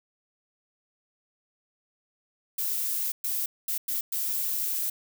violet noise bursts at uneven times, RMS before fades -29 dBFS, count 5, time 2.58-3.12 / 3.24-3.46 / 3.68-3.78 / 3.88-4.01 / 4.12-4.9 s, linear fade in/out 5 ms, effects none

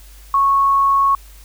sine tone, 1103 Hz, C#6, 9 cents flat, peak -11 dBFS, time 0.34-1.15 s, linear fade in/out 2 ms, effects added 50 Hz sine -39 dBFS peak until 1.44 s + white hiss -47 dBFS RMS until 1.44 s

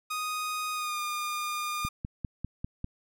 sawtooth tone with pitch glide, 1244.5 to 1211.9 Hz, D#6 to D#6, 0 to -46 cents, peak -27 dBFS, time 0.1-1.89 s, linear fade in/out 10 ms, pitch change -46 cents, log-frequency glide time 0.73-0.99 s
click train, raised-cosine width 5 ms, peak -21 dBFS, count 6, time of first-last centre 1.85-2.844 s, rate 5.03 Hz
effects none

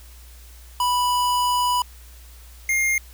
square tone pair in turn, 986 / 2123 Hz, B5 / C7, -3 / +25 cents, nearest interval octave + minor second, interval 1328 cents, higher second, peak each -19 dBFS, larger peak neither, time 0.8-1.82 / 2.69-2.98 s, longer first, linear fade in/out 2 ms, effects added 60 Hz sine -42 dBFS peak until 3.13 s + white hiss -50 dBFS RMS until 3.13 s

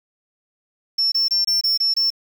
sine tone bursts, 5400 Hz, E8, 41 cents sharp, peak -13 dBFS, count 7, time 0.98-2.104 s, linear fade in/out 10 ms, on 140 ms, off 24 ms, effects tanh soft clip ceiling -15 dBFS + 7-bit

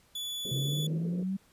40% pulse tone, 3441 Hz, A7, 39 cents flat, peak -33 dBFS, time 0.15-0.87 s, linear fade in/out 5 ms
pink band-pass noise, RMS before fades -42 dBFS, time 0.45-1.23 s, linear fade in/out 0 ms, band 150 to 520 Hz, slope 48 dB/octave
sine exponential sweep, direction up, 130.81 to 196 Hz, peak -29 dBFS, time 0.51-1.37 s, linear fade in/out 10 ms
effects pink hiss -64 dBFS RMS until 1.52 s + resampled to 32000 Hz

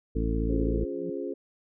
harmonic tone, 55.8 Hz, A1, 25 cents sharp, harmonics 1 / 2 / 3 / 4 / 5 / 6 / 8, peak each -27 / -35 / -35 / -35 / -33 / -37 / -35 dBFS, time 0.15-0.85 s, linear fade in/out 10 ms
sine chord, Db major seventh, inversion none, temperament equal, 277.2 / 349.2 / 415.3 / 523.3 Hz, Db4 / F4 / Ab4 / C5, 0 / 0 / 0 / 0 cents, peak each -36 / -35 / -35 / -39 dBFS, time 0.49-1.34 s, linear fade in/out 10 ms
sine tone with exponential growth, 174.61 Hz, F3, in tune, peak -34 dBFS, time 0.8-1.1 s, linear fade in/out 5 ms, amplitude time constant 64 ms
effects none

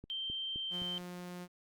click train, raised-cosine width 3 ms, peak -35 dBFS, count 4, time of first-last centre 0.04-0.819 s, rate 3.85 Hz
sine tone with pitch glide, 3136 to 3118 Hz, G7 to G7, 0 to -10 cents, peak -36 dBFS, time 0.1-0.98 s, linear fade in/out 0 ms, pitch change -10 cents, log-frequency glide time 0.59-0.78 s
sawtooth tone, 178.1 Hz, F3, 34 cents sharp, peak -39 dBFS, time 0.7-1.48 s, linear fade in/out 50 ms
effects Opus 48 kbps

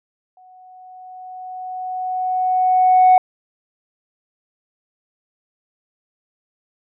sine tone with exponential growth, 740 Hz, F#5, in tune, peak -5 dBFS, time 0.37-3.18 s, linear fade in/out 2 ms, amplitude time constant 610 ms, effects tanh soft clip ceiling -5 dBFS

